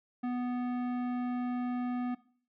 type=tone with tanh clipping; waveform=sine; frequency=246.9 Hz; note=B3; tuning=in tune; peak=-33 dBFS; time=0.23-2.15 s; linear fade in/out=10 ms; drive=15 dB; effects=noise-tail reverb RT60 0.5 s tail -19 dB re dry